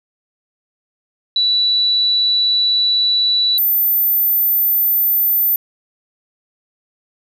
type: tone pair in turn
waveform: sine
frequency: 3948 / 14069 Hz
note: B7 / A9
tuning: -1 / -1 cents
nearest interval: octave + minor seventh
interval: 2200 cents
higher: second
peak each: -12 dBFS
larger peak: neither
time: 1.36-3.58 / 3.58-5.56 s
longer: first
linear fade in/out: 2 ms
effects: none